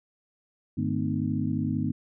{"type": "harmonic tone with a mistuned harmonic", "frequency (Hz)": 51.1, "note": "G#1", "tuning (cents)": -27, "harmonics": [2, 3, 4, 5, 6], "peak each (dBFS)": [-32, -31, -31, -30, -34], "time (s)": [0.77, 1.92], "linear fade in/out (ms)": 10, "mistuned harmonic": 4, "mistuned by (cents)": 130, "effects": []}